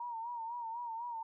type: tone with vibrato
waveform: sine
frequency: 932.3 Hz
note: A#5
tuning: in tune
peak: -38 dBFS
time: 0-1.23 s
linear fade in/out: 5 ms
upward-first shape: sine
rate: 4 Hz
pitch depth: 71 cents each way
effects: none